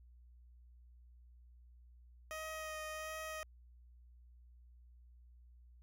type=tone with vibrato; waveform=15% pulse; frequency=626 Hz; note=D#5; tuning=10 cents sharp; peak=-36 dBFS; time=2.31-3.43 s; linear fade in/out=0 ms; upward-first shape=sine; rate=1.4 Hz; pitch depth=15 cents each way; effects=added 60 Hz sine -58 dBFS peak until 5.82 s